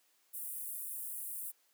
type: high-pass noise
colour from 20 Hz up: pink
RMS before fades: -42 dBFS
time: 0.33-1.52 s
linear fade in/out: 20 ms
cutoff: 9200 Hz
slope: 48 dB/octave
effects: white hiss -72 dBFS RMS until 1.73 s + high-pass 300 Hz 12 dB/octave